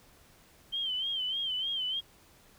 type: tone with vibrato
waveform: sine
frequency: 3122 Hz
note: G7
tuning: 8 cents flat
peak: -30 dBFS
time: 0.72-2.01 s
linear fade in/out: 20 ms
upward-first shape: sine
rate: 3.3 Hz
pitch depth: 80 cents each way
effects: pink hiss -60 dBFS RMS until 2.58 s